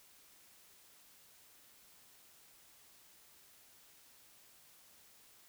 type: silence
effects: white hiss -63 dBFS RMS until 5.48 s